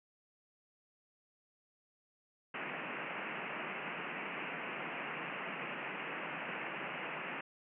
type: band-pass noise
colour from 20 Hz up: white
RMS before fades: -42 dBFS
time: 2.54-7.41 s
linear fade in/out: 5 ms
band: 140 to 2800 Hz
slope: 96 dB/octave
effects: none